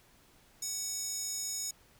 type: tone with high-pass filter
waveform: square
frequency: 753 Hz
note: F#5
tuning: 30 cents sharp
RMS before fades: -37 dBFS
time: 0.62-1.71 s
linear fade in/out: 5 ms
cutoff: 6400 Hz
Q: 5.2
effects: pink hiss -63 dBFS RMS until 1.99 s